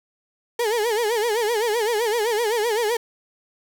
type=tone with vibrato; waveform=35% pulse; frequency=447.1 Hz; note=A4; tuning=28 cents sharp; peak=-18 dBFS; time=0.59-2.97 s; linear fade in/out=5 ms; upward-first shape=sine; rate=7.8 Hz; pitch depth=140 cents each way; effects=8-bit